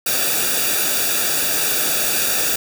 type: noise with comb filter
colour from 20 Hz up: white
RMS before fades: -19 dBFS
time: 0.06-2.56 s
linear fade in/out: 5 ms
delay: 0.96 ms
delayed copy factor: -0.75
effects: none